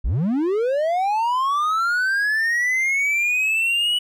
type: linear sweep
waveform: triangle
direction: up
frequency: 34.83 to 2960 Hz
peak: -16 dBFS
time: 0.04-3.99 s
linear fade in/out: 10 ms
effects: none